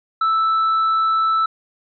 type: tone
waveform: triangle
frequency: 1318 Hz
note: E6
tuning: 1 cent flat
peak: -13 dBFS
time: 0.21-1.46 s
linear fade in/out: 5 ms
effects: resampled to 11025 Hz